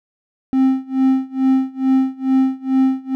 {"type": "tone with tremolo", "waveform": "triangle", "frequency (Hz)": 263.8, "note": "C4", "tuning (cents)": 14, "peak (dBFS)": -8, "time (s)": [0.53, 3.15], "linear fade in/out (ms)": 0, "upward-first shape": "sine", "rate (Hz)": 2.3, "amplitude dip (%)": 95, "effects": []}